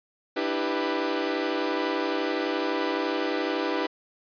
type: chord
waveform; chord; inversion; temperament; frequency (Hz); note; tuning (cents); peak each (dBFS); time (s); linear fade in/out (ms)
sawtooth; E minor seventh; third; equal with one note detuned; 297.8 / 329.6 / 392 / 493.9; D4 / E4 / G4 / B4; +24 / 0 / 0 / 0; -27; 0.36-3.87; 10
effects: resampled to 11025 Hz